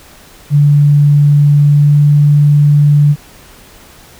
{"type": "tone with pitch glide", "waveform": "sine", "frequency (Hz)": [145.4, 146.33], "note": ["D3", "D3"], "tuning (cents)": [-17, -6], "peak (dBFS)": -4, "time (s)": [0.5, 3.16], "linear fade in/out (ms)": 50, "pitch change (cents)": 11, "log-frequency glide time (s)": [1.69, 1.95], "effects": ["pink hiss -39 dBFS RMS until 4.19 s"]}